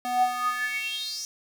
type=tone with high-pass filter sweep; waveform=square; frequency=246.9 Hz; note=B3; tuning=in tune; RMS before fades=-28 dBFS; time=0.05-1.25 s; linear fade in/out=0 ms; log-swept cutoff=530 to 5900 Hz; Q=8.6; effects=9-bit